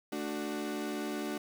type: chord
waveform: 35% pulse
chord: D major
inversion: second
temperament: equal with one note detuned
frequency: 220 / 294.7 / 370 Hz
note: A3 / D4 / F#4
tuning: 0 / +6 / 0 cents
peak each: -38 / -36 / -38 dBFS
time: 0.12-1.38 s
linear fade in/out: 5 ms
effects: 9-bit